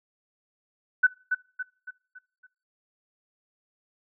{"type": "tone with echo", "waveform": "sine", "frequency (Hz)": 1500, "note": "F#6", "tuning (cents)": 23, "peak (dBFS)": -14, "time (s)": [1.03, 1.07], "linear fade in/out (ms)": 10, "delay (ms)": 280, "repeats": 5, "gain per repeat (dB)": -7, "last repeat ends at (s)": 2.47, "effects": ["noise-tail reverb RT60 0.4 s tail -23 dB re dry"]}